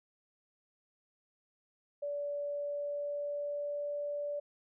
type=tone with pitch glide; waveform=sine; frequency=577 to 581.3 Hz; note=D5 to D5; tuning=-31 to -18 cents; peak=-34 dBFS; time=2.02-4.4 s; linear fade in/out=10 ms; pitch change=+13 cents; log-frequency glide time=2.38-3.95 s; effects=none